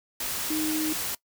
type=tone in noise; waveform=sine; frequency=311.1 Hz; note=D#4; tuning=in tune; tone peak=-26 dBFS; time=0.5-0.93 s; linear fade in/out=5 ms; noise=white; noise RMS=-31 dBFS; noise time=0.2-1.15 s; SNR=+2 dB; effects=noise-tail reverb RT60 0.1 s tail -21 dB re dry